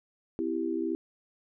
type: chord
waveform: sine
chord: C major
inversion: none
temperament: equal with one note detuned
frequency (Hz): 255.8 / 329.6 / 392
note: C4 / E4 / G4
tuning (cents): -39 / 0 / 0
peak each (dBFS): -35 / -30 / -34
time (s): 0.39-0.95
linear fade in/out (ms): 0
effects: none